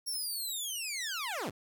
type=linear sweep; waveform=15% pulse; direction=down; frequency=5588 to 64.8 Hz; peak=-28 dBFS; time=0.06-1.51 s; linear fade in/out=20 ms; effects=none